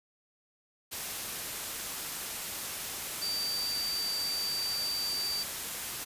sine tone in noise, 4642 Hz, D8, 21 cents flat, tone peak -31 dBFS, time 3.21-5.44 s, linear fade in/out 20 ms, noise white, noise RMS -37 dBFS, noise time 0.91-6.05 s, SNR +3 dB, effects resampled to 32000 Hz

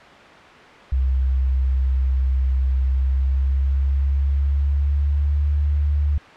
sine tone with pitch glide, 65.41 to 73 Hz, C2 to D2, 0 to -10 cents, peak -16 dBFS, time 0.92-6.18 s, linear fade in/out 5 ms, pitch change +190 cents, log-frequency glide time 2.82-5.5 s, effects white hiss -42 dBFS RMS until 6.36 s + low-pass 2000 Hz 12 dB/octave

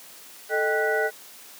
sine tone cluster, 438.3 / 619 / 785 / 1479 / 1950 Hz, A4 / D#5 / G5 / F#6 / B6, -7 / -9 / +2 / -1 / -23 cents, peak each -25 / -28 / -30 / -26 / -31 dBFS, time 0.49-1.11 s, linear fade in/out 50 ms, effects white hiss -46 dBFS RMS until 1.59 s + high-pass 200 Hz 12 dB/octave

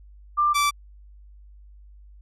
sine / sawtooth tone pair in turn, 1188 / 1162.9 Hz, D6 / D6, +20 / -17 cents, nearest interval unison, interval 37 cents, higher first, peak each -17 / -15 dBFS, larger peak second, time 0.37-0.54 / 0.54-0.71 s, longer neither, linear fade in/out 20 ms, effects added 50 Hz sine -45 dBFS peak until 2.21 s + low-pass 12000 Hz 12 dB/octave

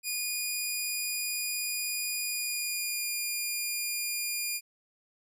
10% pulse tone with pitch glide, 2451 to 2420 Hz, D#7 to D#7, -27 to -49 cents, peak -22 dBFS, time 0.03-4.61 s, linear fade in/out 50 ms, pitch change -22 cents, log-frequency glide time 2.23-3.08 s, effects none

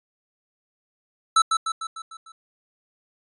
square tone with echo, 1318.5 Hz, E6, in tune, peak -14 dBFS, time 1.36-1.42 s, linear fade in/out 5 ms, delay 150 ms, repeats 6, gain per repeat -5 dB, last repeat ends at 2.32 s, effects resampled to 24000 Hz

